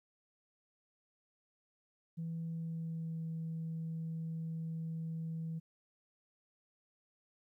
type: tone with pitch glide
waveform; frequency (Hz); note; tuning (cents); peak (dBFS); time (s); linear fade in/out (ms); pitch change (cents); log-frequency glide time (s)
sine; 164.81 to 162.45; E3 to E3; 0 to -25; -36; 2.17-5.6; 20; -25; 2.42-3.23
effects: tanh soft clip ceiling -34 dBFS + 13-bit